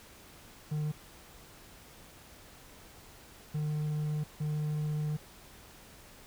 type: tone bursts at uneven times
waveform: triangle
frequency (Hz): 151.2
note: D#3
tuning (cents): -49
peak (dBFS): -28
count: 3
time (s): 0.71-0.92 / 3.54-4.24 / 4.4-5.17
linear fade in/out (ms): 10
effects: pink hiss -54 dBFS RMS until 6.26 s